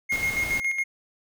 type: tone with tremolo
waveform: triangle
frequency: 2145 Hz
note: C7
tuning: 42 cents sharp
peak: -20 dBFS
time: 0.09-0.84 s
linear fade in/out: 20 ms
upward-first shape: square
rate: 7.2 Hz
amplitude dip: 55%
type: noise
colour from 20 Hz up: pink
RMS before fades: -35 dBFS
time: 0.12-0.6 s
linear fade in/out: 0 ms
effects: none